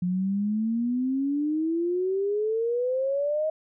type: exponential sweep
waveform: sine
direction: up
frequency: 176.3 to 633 Hz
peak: -23 dBFS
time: 0.02-3.5 s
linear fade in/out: 5 ms
effects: none